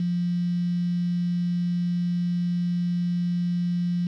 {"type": "tone with quantisation", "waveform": "sine", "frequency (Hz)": 175.3, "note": "F3", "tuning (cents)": 7, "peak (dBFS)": -22, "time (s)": [0, 4.07], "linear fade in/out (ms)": 2, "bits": 7, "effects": ["low-pass 4000 Hz 12 dB/octave"]}